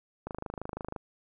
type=click train; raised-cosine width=1 ms; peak=-22 dBFS; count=19; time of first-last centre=0.27-0.962 s; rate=26 Hz; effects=none